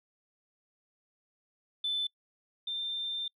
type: tone pair in turn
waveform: sine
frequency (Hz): 3520 / 3586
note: A7 / A7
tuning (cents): 0 / +32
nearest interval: unison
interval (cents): 32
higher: second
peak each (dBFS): -28 / -32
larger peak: first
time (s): 1.84-2.07 / 2.67-3.28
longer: second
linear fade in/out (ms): 5
effects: noise-tail reverb RT60 0.1 s tail -26 dB re dry + tanh soft clip ceiling -24 dBFS